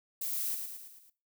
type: noise with echo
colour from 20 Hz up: violet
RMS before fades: -35 dBFS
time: 0.21-0.55 s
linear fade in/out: 5 ms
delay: 110 ms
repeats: 5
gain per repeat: -5 dB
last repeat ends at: 1.1 s
effects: noise-tail reverb RT60 0.3 s tail -17 dB re dry